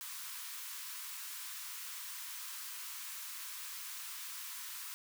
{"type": "high-pass noise", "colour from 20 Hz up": "white", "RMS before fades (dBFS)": -45, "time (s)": [0.01, 4.94], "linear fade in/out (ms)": 0, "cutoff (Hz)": 930, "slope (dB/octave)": 96, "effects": []}